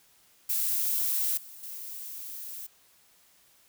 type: noise with level steps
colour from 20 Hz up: violet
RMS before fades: -28 / -47 / -40 dBFS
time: 0.49-2.67 s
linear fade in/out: 10 ms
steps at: 1.37 / 1.63 s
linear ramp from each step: 5 ms
effects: white hiss -62 dBFS RMS until 3.68 s